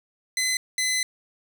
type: tone pair in turn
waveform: 15% pulse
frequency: 2032 / 2025 Hz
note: B6 / B6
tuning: +49 / +43 cents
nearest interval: unison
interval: 6 cents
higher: first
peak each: -16 dBFS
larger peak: neither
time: 0.37-0.57 / 0.78-1.03 s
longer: second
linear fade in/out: 2 ms
effects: none